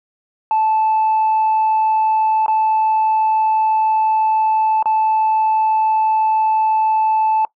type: tone with dropouts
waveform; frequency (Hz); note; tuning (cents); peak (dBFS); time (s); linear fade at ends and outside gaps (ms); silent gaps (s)
sine; 874; A5; -12; -11; 0.51-7.45; 1; 2.462-2.481 / 4.826-4.857
effects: noise-tail reverb RT60 0.1 s tail -21 dB re dry + tanh soft clip ceiling -10 dBFS